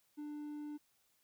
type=tone; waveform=triangle; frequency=296.7 Hz; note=D4; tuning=18 cents sharp; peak=-40 dBFS; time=0.17-0.78 s; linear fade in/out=20 ms; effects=white hiss -75 dBFS RMS until 1.23 s